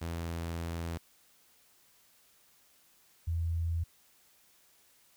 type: tone pair in turn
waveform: sawtooth / sine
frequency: 83.8 / 83.41 Hz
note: E2 / E2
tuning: +29 / +21 cents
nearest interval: unison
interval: 8 cents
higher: first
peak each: -31 / -29 dBFS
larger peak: second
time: 0.01-0.98 / 3.27-3.84 s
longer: first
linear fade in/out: 10 ms
effects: white hiss -65 dBFS RMS until 5.16 s